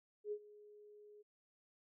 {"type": "tone with ADSR envelope", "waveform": "sine", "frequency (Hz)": 417.7, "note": "G#4", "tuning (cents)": 10, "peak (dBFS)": -37, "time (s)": [0.24, 1.23], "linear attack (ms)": 78, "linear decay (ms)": 66, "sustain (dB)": -20, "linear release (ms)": 22, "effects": []}